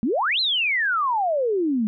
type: exponential two-way sweep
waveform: sine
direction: up then down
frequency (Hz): 206.2 to 4211 to 206.2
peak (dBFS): -19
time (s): 0.03-1.87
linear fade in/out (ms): 0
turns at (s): 0.4
effects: none